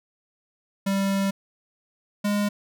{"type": "tone pair in turn", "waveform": "square", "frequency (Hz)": [196, 205.4], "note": ["G3", "G#3"], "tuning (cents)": [0, -19], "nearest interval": "minor second", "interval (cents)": 81, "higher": "second", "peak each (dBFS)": -22, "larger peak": "neither", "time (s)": [[0.86, 1.31], [2.24, 2.49]], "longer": "first", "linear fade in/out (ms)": 10, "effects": []}